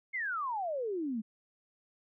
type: exponential sweep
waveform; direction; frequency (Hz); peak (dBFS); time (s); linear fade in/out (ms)
sine; down; 2187 to 207.7; -32; 0.13-1.22; 20
effects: none